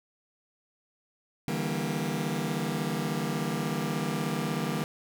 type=chord; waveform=sawtooth; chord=E half-diminished seventh; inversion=third; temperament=just; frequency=148.33 / 164.81 / 197.78 / 237.3 Hz; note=D3 / E3 / G3 / Bb3; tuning=+18 / 0 / +16 / +31 cents; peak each=-30 dBFS; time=1.48-4.84 s; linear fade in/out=0 ms; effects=none